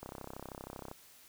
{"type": "click train", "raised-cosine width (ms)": 1, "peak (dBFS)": -29, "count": 30, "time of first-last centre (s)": [0.03, 0.914], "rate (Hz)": 32.8, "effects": ["white hiss -59 dBFS RMS until 1.28 s"]}